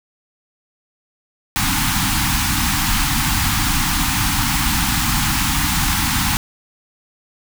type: band-stop noise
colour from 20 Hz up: pink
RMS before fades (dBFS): -18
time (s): 1.56-6.37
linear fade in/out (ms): 0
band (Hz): 310 to 760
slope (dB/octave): 96
effects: none